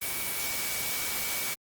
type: tone in noise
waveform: sine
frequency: 2274 Hz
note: C#7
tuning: 44 cents sharp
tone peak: -38 dBFS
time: 0.01-1.55 s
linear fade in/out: 20 ms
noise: white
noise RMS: -32 dBFS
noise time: 0.01-1.55 s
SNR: -9 dB
effects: Opus 32 kbps